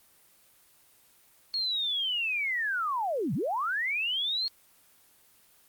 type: linear two-way sweep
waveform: sine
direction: down then up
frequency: 4328 to 119.6 to 4328 Hz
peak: -27 dBFS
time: 1.54-4.48 s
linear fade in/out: 0 ms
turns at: 3.34 s
effects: white hiss -61 dBFS RMS until 5.68 s + Opus 24 kbps